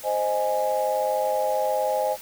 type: chord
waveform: sine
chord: Ab major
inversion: first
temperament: equal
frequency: 523.3 / 622.3 / 830.6 Hz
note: C5 / Eb5 / Ab5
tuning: 0 / 0 / 0 cents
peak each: -25 dBFS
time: 0.03-2.17 s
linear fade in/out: 50 ms
effects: tanh soft clip ceiling -13 dBFS + white hiss -42 dBFS RMS until 2.21 s